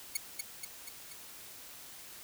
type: tone with echo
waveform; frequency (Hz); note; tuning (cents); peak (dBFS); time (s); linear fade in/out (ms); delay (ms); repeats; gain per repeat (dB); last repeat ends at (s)
5% pulse; 2217; C#7; 0; -19; 0.15-0.17; 5; 240; 4; -4; 1.13
effects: white hiss -50 dBFS RMS until 2.23 s